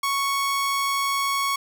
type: tone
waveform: sawtooth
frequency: 1108.7 Hz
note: C#6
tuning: in tune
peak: -18 dBFS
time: 0.03-1.56 s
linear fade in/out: 5 ms
effects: none